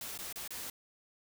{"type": "noise with dropouts", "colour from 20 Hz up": "white", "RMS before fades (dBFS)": -42, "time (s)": [0.01, 0.7], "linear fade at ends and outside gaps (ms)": 2, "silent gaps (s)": [[0.177, 0.188], [0.327, 0.358], [0.477, 0.506]], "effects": []}